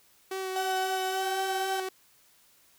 sawtooth tone with vibrato, 378.8 Hz, F#4, 41 cents sharp, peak -28 dBFS, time 0.31-1.89 s, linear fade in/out 5 ms, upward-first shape sine, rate 3.8 Hz, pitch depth 15 cents each way
35% pulse tone with pitch glide, 753 to 771 Hz, F#5 to G5, +30 to -29 cents, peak -28 dBFS, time 0.56-1.8 s, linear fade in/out 2 ms, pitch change +41 cents, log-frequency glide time 1.12-1.26 s
effects white hiss -62 dBFS RMS until 2.78 s

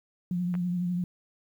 sine tone with vibrato, 177.6 Hz, F3, 29 cents sharp, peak -26 dBFS, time 0.31-1.04 s, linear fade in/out 2 ms, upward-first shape triangle, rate 12 Hz, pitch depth 44 cents each way
clicks, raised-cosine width 0.5 ms, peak -28 dBFS, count 2, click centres 0.541 / 0.552 s
effects 10-bit

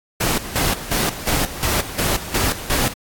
pink noise with tremolo, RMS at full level -19 dBFS, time 0.2-2.94 s, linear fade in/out 10 ms, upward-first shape square, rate 2.8 Hz, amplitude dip 75%, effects AAC 64 kbps

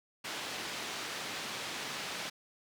white band-pass noise, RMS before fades -40 dBFS, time 0.24-2.3 s, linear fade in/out 10 ms, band 150 to 4200 Hz, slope 12 dB/octave, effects none

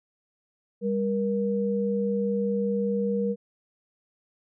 sine tone pair together, 199.5 / 474.5 Hz, G3 / A#4, +31 / +31 cents, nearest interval octave + minor third, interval 1500 cents, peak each -26 dBFS, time 0.81-3.36 s, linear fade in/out 50 ms, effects none

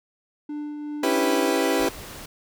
triangle tone with tremolo, 296.6 Hz, D4, 17 cents sharp, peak -26 dBFS, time 0.49-1.53 s, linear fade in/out 5 ms, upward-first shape triangle, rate 2.7 Hz, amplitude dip 35%
30% pulse chord, C# half-diminished seventh, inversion none, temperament equal, 277.2 / 329.6 / 392 / 493.9 Hz, C#4 / E4 / G4 / B4, 0 / 0 / 0 / 0 cents, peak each -23 dBFS, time 1.03-1.89 s, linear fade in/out 5 ms
pink noise, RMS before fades -39 dBFS, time 1.79-2.26 s, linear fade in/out 5 ms
effects none

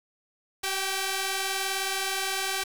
5% pulse tone pair together, 383.7 / 786.7 Hz, G4 / G5, -37 / +6 cents, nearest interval octave, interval 1243 cents, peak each -19 dBFS, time 0.63-2.64 s, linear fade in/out 10 ms, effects 7-bit

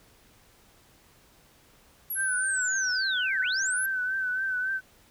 sine linear two-way sweep, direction down then up, 11580 to 1480 to 11580 Hz, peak -29 dBFS, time 2.1-3.86 s, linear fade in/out 5 ms, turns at 3.41 s
sine tone with vibrato, 1525 Hz, G6, 48 cents flat, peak -26 dBFS, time 2.15-4.81 s, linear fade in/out 50 ms, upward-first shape triangle, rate 3.6 Hz, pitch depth 57 cents each way
effects pink hiss -59 dBFS RMS until 5.1 s

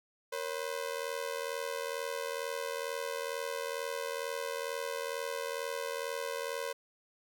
sawtooth ring-modulated tone, 510 Hz, C5, 44 cents flat, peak -28 dBFS, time 0.32-6.73 s, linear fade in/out 10 ms, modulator 41.1 Hz, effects none

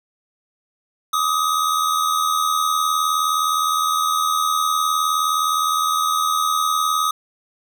square tone pair together, 1180.5 / 1260 Hz, D6 / D#6, +9 / +21 cents, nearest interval minor second, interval 112 cents, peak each -24 / -19 dBFS, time 1.13-7.11 s, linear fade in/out 5 ms, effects none

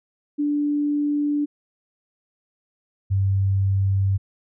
sine tone pair in turn, 292.5 / 97.38 Hz, D4 / G2, -7 / -11 cents, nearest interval octave + perfect fifth, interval 1904 cents, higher first, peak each -19 / -17 dBFS, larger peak second, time 0.38-1.46 / 3.1-4.18 s, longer neither, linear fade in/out 20 ms, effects none

